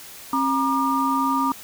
sine tone cluster, 268.8 / 948 / 1200 Hz, C4 / A#5 / D6, +47 / +29 / +37 cents, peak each -23 dBFS, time 0.33-1.52 s, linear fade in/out 2 ms, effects white hiss -41 dBFS RMS until 1.63 s

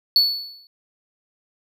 triangle tone with exponential decay, 4435 Hz, C#8, in tune, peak -9 dBFS, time 0.16-0.67 s, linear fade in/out 1 ms, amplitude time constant 110 ms, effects none

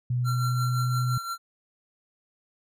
sine tone with pitch glide, 123.47 to 124.47 Hz, B2 to B2, 0 to +14 cents, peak -23 dBFS, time 0.1-1.18 s, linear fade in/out 5 ms, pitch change +14 cents, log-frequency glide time 0.36-0.94 s
square tone with tremolo, 1365 Hz, F6, 40 cents flat, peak -29 dBFS, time 0.24-1.38 s, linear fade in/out 50 ms, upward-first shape triangle, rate 5.8 Hz, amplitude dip 60%
effects none

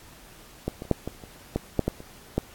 clicks, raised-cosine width 2 ms, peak -13 / -21 / -30 / -6 / -17 / -28 / -11 / -7 / -10 / -27 / -9 dBFS, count 11, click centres 0.68 / 0.821 / 0.853 / 0.913 / 1.076 / 1.238 / 1.56 / 1.793 / 1.88 / 2.004 / 2.38 s, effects pink hiss -50 dBFS RMS until 2.54 s + AAC 64 kbps

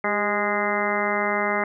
harmonic tone with a mistuned harmonic, 206.8 Hz, G#3, 7 cents flat, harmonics 1 / 2 / 3 / 4 / 5 / 6 / 7 / 8 / 9 / 10, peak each -31 / -29 / -28 / -29 / -32 / -29 / -33 / -34 / -32 / -28 dBFS, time 0.04-1.64 s, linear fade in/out 2 ms, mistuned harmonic 2, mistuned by -43 cents, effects none

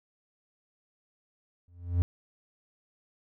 triangle tone with exponential growth, 87.31 Hz, F2, in tune, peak -17 dBFS, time 1.68-2.02 s, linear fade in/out 0 ms, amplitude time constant 73 ms, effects none

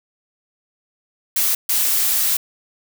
blue noise bursts at uneven times, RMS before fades -18 dBFS, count 2, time 1.36-1.55 / 1.69-2.37 s, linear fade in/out 5 ms, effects none

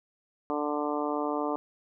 harmonic tone, 147.9 Hz, D3, 13 cents sharp, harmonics 2 / 3 / 4 / 5 / 6 / 7 / 8, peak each -32 / -34 / -35 / -36 / -37 / -37 / -38 dBFS, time 0.5-1.56 s, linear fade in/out 0 ms, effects none

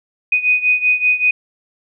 sine beating tone pair, 2489 / 2494.2 Hz, D#7 / D#7, 0 / +4 cents, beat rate 5.2 Hz, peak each -14 / -17 dBFS, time 0.32-1.31 s, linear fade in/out 5 ms, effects none

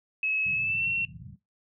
sine tone with pitch glide, 2577 to 2719 Hz, E7 to F7, -40 to -47 cents, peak -25 dBFS, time 0.23-1.05 s, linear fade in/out 2 ms, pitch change +93 cents, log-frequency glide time 0.54-0.88 s
white low-pass noise, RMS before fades -42 dBFS, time 0.45-1.36 s, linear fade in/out 10 ms, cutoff 180 Hz, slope 48 dB/octave
effects noise-tail reverb RT60 0.2 s tail -19 dB re dry + high-pass 100 Hz 12 dB/octave

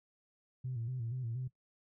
sine tone with vibrato, 121.4 Hz, B2, 29 cents flat, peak -35 dBFS, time 0.64-1.48 s, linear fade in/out 10 ms, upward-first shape square, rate 4.2 Hz, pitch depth 94 cents each way, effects noise-tail reverb RT60 0.1 s tail -17 dB re dry + tanh soft clip ceiling -31 dBFS

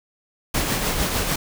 pink noise with tremolo, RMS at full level -21 dBFS, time 0.54-1.36 s, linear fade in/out 5 ms, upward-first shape triangle, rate 6.7 Hz, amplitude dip 45%, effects none

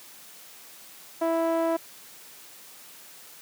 5% pulse tone with low-pass filter, 329.6 Hz, E4, in tune, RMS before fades -25 dBFS, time 1.21-1.77 s, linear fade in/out 10 ms, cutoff 660 Hz, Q 1.6, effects white hiss -48 dBFS RMS until 3.41 s + high-pass 150 Hz 12 dB/octave

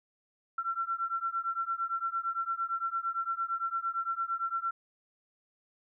sine beating tone pair, 1350 / 1358.8 Hz, E6 / F6, +41 / -48 cents, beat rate 8.8 Hz, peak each -34 / -33 dBFS, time 0.58-4.71 s, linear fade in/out 5 ms, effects none

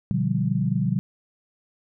sine chord, G dominant seventh, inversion first, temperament just, 122.5 / 147 / 176.4 / 196 Hz, B2 / D3 / F3 / G3, -14 / +2 / +18 / 0 cents, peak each -26 dBFS, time 0.11-0.99 s, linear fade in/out 0 ms, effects none

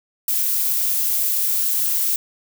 violet noise, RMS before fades -20 dBFS, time 0.28-2.16 s, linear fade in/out 2 ms, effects none

